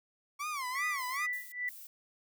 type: tone with vibrato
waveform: 30% pulse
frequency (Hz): 1108.7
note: C#6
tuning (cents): 0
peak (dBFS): -32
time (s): 0.39-1.27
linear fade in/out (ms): 20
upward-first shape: sine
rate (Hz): 2.6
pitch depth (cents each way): 190
type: tone with tremolo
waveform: sine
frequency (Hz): 1975.5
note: B6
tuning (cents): 0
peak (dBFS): -31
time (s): 0.75-1.69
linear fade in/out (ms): 2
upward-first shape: sine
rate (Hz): 2.4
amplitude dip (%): 95
type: noise bursts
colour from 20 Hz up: violet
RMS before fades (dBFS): -49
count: 3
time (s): 0.98-1.87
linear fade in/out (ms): 2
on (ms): 190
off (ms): 160
effects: none